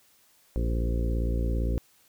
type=harmonic tone with a mistuned harmonic; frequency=57.6 Hz; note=A#1; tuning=20 cents flat; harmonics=1 / 2 / 3 / 4 / 5 / 6 / 7 / 8 / 9; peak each=-25 / -34 / -38 / -38 / -39 / -40 / -42 / -44 / -41 dBFS; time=0.56-1.78 s; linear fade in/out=0 ms; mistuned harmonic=8; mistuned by=-18 cents; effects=white hiss -62 dBFS RMS until 2.08 s